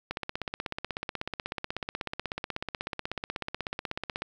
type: click train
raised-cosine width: 0.3 ms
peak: -16 dBFS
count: 68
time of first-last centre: 0.11-4.22 s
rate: 16.3 Hz
effects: 9-bit